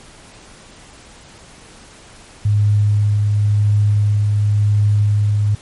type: tone with tremolo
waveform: sine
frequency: 103.83 Hz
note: G#2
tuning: in tune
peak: -10 dBFS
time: 2.45-5.55 s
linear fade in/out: 5 ms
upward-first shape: triangle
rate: 0.94 Hz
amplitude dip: 25%
effects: pink hiss -42 dBFS RMS until 5.61 s + MP3 48 kbps